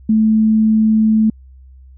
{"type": "tone", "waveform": "sine", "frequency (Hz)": 218.5, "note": "A3", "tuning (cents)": -12, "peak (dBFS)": -9, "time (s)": [0.09, 1.3], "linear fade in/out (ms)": 5, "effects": ["added 65 Hz sine -38 dBFS peak until 1.97 s"]}